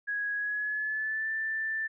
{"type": "tone with pitch glide", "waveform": "sine", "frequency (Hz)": [1661.2, 1770.2], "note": ["G#6", "A6"], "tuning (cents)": [0, 10], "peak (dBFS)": -29, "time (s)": [0.07, 1.88], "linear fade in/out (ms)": 20, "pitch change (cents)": 110, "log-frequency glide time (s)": [0.35, 1.3], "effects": []}